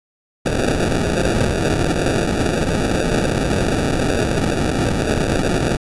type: noise with sample-and-hold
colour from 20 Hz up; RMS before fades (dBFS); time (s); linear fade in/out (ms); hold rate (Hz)
white; -18; 0.45-5.77; 10; 1050
effects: resampled to 24000 Hz